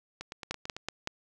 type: two click trains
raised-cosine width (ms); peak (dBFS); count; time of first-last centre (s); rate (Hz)
0.2; -22 / -15; 6 / 4; 0.21-0.766 / 0.51-1.074; 9 / 5.32
effects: none